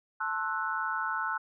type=chord; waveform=sine; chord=F# half-diminished seventh; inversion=first; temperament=equal with one note detuned; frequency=880 / 1066 / 1318.5 / 1480 Hz; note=A5 / C6 / E6 / F#6; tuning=0 / +32 / 0 / 0 cents; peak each=-36 / -37 / -34 / -33 dBFS; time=0.2-1.38 s; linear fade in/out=10 ms; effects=none